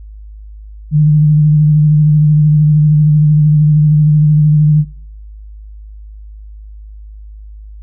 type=tone with vibrato; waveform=sine; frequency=151.1 Hz; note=D3; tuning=50 cents sharp; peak=-5 dBFS; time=0.91-4.85 s; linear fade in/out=50 ms; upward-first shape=sine; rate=13 Hz; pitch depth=28 cents each way; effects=noise-tail reverb RT60 0.5 s tail -18 dB re dry + added 52 Hz sine -29 dBFS peak until 7.82 s